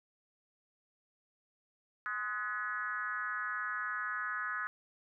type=tone with frequency modulation; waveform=sine; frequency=1480 Hz; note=F#6; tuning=in tune; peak=-34 dBFS; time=2.06-4.67 s; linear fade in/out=0 ms; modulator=221 Hz; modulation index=1.4; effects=none